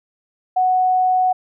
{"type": "tone", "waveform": "sine", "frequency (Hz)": 740, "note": "F#5", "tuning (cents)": 0, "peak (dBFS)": -13, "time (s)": [0.56, 1.33], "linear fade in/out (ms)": 10, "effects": []}